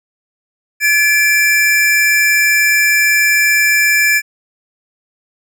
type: tone pair together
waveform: square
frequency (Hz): 1712.1 / 2349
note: A6 / D7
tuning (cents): -48 / 0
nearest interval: perfect fourth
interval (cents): 548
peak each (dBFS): -14 / -12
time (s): 0.8-4.22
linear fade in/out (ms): 50
effects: none